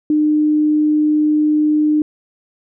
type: tone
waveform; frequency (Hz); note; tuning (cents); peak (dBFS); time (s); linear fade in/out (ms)
sine; 303; D#4; -46; -11; 0.1-2.02; 2
effects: none